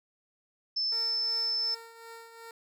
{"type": "tone", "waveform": "sine", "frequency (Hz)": 5274, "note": "E8", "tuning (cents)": 0, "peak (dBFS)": -27, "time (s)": [0.76, 1.75], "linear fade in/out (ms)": 10}
{"type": "tone with tremolo", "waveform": "15% pulse", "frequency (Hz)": 458.4, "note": "A#4", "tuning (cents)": -29, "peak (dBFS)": -37, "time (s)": [0.92, 2.51], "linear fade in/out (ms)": 2, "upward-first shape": "triangle", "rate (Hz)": 2.7, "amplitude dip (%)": 60}
{"effects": []}